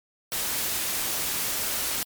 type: noise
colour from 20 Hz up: white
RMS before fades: -28 dBFS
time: 0.32-2.03 s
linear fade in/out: 0 ms
effects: MP3 96 kbps